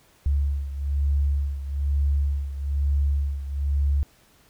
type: beating tone pair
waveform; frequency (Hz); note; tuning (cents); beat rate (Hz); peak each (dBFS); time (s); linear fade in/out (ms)
sine; 70.4 / 71.5; C#2 / D2; +27 / -46; 1.1; -22 / -27; 0.26-4.03; 0
effects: pink hiss -58 dBFS RMS until 4.49 s